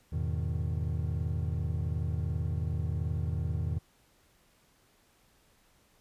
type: chord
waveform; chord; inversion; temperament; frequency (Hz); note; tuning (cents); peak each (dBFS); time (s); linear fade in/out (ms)
triangle; E major seventh; none; equal with one note detuned; 82.41 / 105.15 / 123.47 / 155.56; E2 / G#2 / B2 / D#3; 0 / +22 / 0 / 0; -30 / -35 / -35 / -34; 0.12-3.79; 10
effects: pink hiss -66 dBFS RMS until 6 s + resampled to 32000 Hz